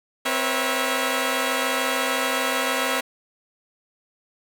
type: tone cluster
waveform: 10% pulse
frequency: 261.1 / 481.3 / 549 / 657 Hz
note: C4 / B4 / C#5 / E5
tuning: -3 / -45 / -17 / -6 cents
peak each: -19 dBFS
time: 0.25-3.01 s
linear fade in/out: 10 ms
effects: none